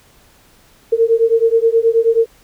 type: beating tone pair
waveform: sine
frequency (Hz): 451.9 / 461.3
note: A4 / A#4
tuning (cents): +46 / -18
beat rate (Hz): 9.4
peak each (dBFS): -13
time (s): 0.92-2.26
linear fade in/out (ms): 10
effects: pink hiss -50 dBFS RMS until 2.43 s